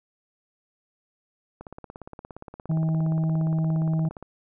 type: click train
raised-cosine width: 1 ms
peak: -25 dBFS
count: 46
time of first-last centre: 1.61-4.226 s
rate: 17.2 Hz
type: harmonic tone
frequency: 160 Hz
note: D#3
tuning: 49 cents sharp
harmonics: 1 / 2 / 4 / 5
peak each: -21 / -37 / -40 / -45 dBFS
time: 2.69-4.09 s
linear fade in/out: 10 ms
effects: none

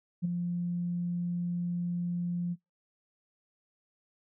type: tone with ADSR envelope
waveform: sine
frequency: 174.61 Hz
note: F3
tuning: in tune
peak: -23 dBFS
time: 0.22-2.56 s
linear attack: 30 ms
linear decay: 10 ms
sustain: -6 dB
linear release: 39 ms
effects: noise-tail reverb RT60 0.2 s tail -26 dB re dry + tanh soft clip ceiling -21 dBFS

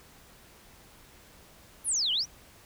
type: exponential two-way sweep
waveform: sine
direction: down then up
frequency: 11760 to 2839 to 6180 Hz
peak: -25 dBFS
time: 1.84-2.26 s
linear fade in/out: 50 ms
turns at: 2.12 s
effects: pink hiss -55 dBFS RMS until 2.65 s

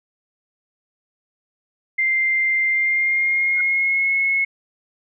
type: tone with pitch glide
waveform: sine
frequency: 2093 to 2181 Hz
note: C7 to C#7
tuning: 0 to -29 cents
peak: -16 dBFS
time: 1.98-4.45 s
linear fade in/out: 10 ms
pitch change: +71 cents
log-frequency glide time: 2.68-4.14 s
type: tone with exponential growth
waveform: sine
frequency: 1480 Hz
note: F#6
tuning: in tune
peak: -25 dBFS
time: 3.53-3.61 s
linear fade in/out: 2 ms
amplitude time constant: 17 ms
effects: none

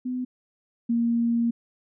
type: tone pair in turn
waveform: sine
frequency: 251.8 / 233.8 Hz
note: B3 / A#3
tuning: +34 / +5 cents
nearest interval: minor second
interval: 129 cents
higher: first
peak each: -26 / -20 dBFS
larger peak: second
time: 0.05-0.25 / 0.89-1.51 s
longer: second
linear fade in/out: 10 ms
effects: none

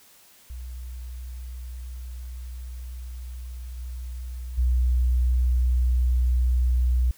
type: tone with level steps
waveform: sine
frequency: 61.8 Hz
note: B1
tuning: 2 cents sharp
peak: -33 / -31 / -18 dBFS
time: 0.5-7.11 s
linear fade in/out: 0 ms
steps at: 3.77 / 4.57 s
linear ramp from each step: 20 ms
effects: white hiss -54 dBFS RMS until 7.17 s

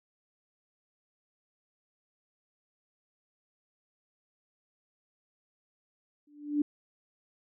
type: tone with exponential growth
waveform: sine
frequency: 293.7 Hz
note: D4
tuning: in tune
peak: -21 dBFS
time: 6.27-6.62 s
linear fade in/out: 5 ms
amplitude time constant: 74 ms
effects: none

